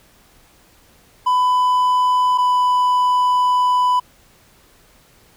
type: tone pair in turn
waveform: triangle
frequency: 1000 / 995.6 Hz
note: B5 / B5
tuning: +21 / +14 cents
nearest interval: unison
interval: 7 cents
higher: first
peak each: -11 dBFS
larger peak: neither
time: 1.26-2.38 / 2.38-4 s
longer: second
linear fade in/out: 10 ms
effects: pink hiss -52 dBFS RMS until 5.36 s